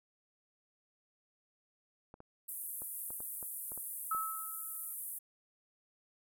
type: clicks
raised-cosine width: 1 ms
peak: -37 dBFS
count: 9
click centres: 2.141 / 2.204 / 2.82 / 3.105 / 3.204 / 3.428 / 3.719 / 3.776 / 4.148 s
type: band-pass noise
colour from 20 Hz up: pink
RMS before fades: -43 dBFS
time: 2.48-5.19 s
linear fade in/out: 10 ms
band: 9700 to 15000 Hz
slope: 48 dB/octave
type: tone with exponential decay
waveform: sine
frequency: 1299 Hz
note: E6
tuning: 26 cents flat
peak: -30 dBFS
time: 4.11-4.94 s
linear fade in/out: 5 ms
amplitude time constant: 180 ms
effects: none

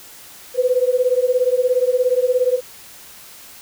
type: beating tone pair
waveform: sine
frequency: 493.9 / 510.9 Hz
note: B4 / C5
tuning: 0 / -41 cents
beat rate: 17 Hz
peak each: -17 dBFS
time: 0.54-2.61 s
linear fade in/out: 50 ms
effects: white hiss -41 dBFS RMS until 3.61 s

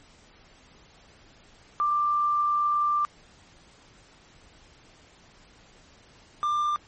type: tone pair in turn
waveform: sine / triangle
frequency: 1183 / 1190.5 Hz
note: D6 / D6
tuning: +12 / +23 cents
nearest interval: unison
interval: 11 cents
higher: second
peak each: -21 / -21 dBFS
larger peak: neither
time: 1.8-3.05 / 6.43-6.76 s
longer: first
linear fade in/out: 0 ms
effects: pink hiss -55 dBFS RMS until 6.87 s + MP3 32 kbps

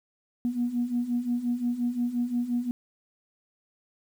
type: beating tone pair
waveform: sine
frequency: 238.1 / 243.8 Hz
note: A#3 / B3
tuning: +37 / -22 cents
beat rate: 5.7 Hz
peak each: -30 / -26 dBFS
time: 0.45-2.71 s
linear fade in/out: 0 ms
effects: tanh soft clip ceiling -18 dBFS + 9-bit

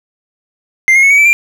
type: tone with pitch steps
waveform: triangle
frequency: 2093 / 2147 / 2202 / 2259 / 2317 / 2377 Hz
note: C7 / C7 / C#7 / C#7 / D7 / D7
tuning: 0 / +44 / -12 / +32 / -24 / +20 cents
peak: -3 dBFS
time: 0.88-1.33 s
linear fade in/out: 0 ms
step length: 75 ms
effects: none

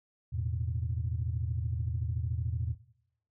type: chord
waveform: sine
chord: E suspended fourth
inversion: none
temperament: equal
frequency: 82.41 / 110 / 123.47 Hz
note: E2 / A2 / B2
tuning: 0 / 0 / 0 cents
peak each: -33 / -33 / -36 dBFS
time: 0.32-2.75 s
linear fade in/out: 20 ms
effects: noise-tail reverb RT60 0.8 s tail -19 dB re dry + tanh soft clip ceiling -21 dBFS

